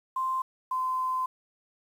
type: tone pair in turn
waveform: sine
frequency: 1044 / 1029.6 Hz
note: C6 / C6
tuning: -4 / -28 cents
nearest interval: unison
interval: 24 cents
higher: first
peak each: -26 dBFS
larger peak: neither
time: 0.16-0.42 / 0.71-1.26 s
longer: second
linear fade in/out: 5 ms
effects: 9-bit